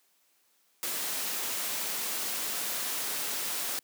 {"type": "noise", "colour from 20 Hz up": "white", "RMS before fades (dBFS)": -33, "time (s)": [0.83, 3.79], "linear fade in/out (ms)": 0, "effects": ["white hiss -69 dBFS RMS until 3.83 s", "high-pass 200 Hz 12 dB/octave"]}